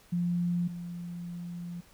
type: tone pair in turn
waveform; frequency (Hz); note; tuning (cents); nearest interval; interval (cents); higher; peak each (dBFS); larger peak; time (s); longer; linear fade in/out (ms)
sine; 174.61 / 173.6; F3 / F3; 0 / -10; unison; 10; first; -26 / -36; first; 0.12-0.68 / 0.68-1.81; second; 10
effects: pink hiss -59 dBFS RMS until 1.93 s